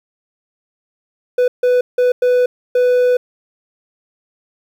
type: tone bursts at uneven times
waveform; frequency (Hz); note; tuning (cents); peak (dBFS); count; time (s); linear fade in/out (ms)
triangle; 496.3; B4; +8; -8; 5; 1.38-1.48 / 1.63-1.81 / 1.98-2.12 / 2.22-2.46 / 2.75-3.17; 5
effects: 8-bit